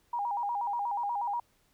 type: tone with vibrato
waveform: sine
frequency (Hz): 880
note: A5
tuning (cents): 0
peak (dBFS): -29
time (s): 0.13-1.4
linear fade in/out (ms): 5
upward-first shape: square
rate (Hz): 8.3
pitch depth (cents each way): 140
effects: pink hiss -69 dBFS RMS until 1.73 s